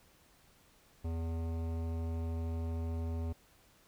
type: tone with hard clipping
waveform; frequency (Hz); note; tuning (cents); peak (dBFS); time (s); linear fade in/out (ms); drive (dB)
sine; 82.41; E2; 0; -36; 1.04-3.33; 10; 16
effects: pink hiss -65 dBFS RMS until 3.87 s